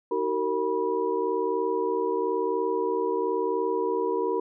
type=tone cluster; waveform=sine; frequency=315.5 / 378.5 / 459.5 / 975 Hz; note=D#4 / F#4 / A#4 / B5; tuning=+24 / +39 / -25 / -23 cents; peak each=-33 / -28 / -27 / -31 dBFS; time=0.11-4.4 s; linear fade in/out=5 ms; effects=none